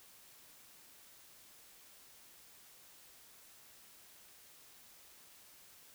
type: silence
effects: white hiss -60 dBFS RMS until 5.94 s